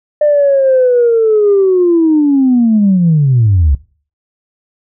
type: linear sweep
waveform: sine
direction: down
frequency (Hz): 601 to 64.7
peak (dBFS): -5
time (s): 0.21-3.75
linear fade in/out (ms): 5
effects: noise-tail reverb RT60 0.4 s tail -20 dB re dry + tanh soft clip ceiling -2 dBFS